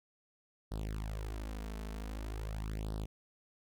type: tone with flanger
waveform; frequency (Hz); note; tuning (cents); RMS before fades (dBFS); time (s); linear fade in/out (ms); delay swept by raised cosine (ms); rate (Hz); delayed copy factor
sawtooth; 53.1; G#1; +39; -40; 0.71-3.06; 10; 0.21 to 4.61; 0.45; +0.9
effects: none